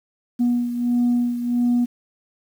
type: beating tone pair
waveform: sine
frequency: 241.7 / 243.2 Hz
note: B3 / B3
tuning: -37 / -26 cents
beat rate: 1.5 Hz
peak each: -17 / -23 dBFS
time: 0.39-1.86 s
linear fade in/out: 20 ms
effects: tanh soft clip ceiling -13 dBFS + 8-bit